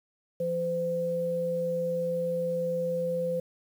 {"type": "tone pair together", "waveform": "sine", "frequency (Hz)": [171.02, 512], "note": ["F3", "C5"], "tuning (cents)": [-36, -38], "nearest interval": "octave + perfect fifth", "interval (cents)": 1898, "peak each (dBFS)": [-35, -27], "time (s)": [0.4, 3.4], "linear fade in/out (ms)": 5, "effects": ["9-bit"]}